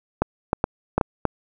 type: clicks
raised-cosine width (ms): 1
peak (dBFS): -4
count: 6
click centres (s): 0.22 / 0.531 / 0.641 / 0.98 / 1.012 / 1.253
effects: none